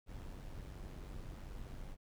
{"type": "noise with amplitude modulation", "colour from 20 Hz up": "brown", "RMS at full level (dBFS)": -45, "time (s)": [0.06, 1.97], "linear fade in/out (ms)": 50, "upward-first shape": "sine", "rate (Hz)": 95.3, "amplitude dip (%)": 50, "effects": []}